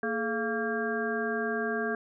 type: harmonic tone with a mistuned harmonic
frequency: 230 Hz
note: A#3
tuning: 23 cents flat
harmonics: 1 / 2 / 3 / 5 / 6 / 7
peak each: -34 / -32 / -36 / -40 / -43 / -33 dBFS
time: 0.03-1.95 s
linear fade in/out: 2 ms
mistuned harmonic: 2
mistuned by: -130 cents
effects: none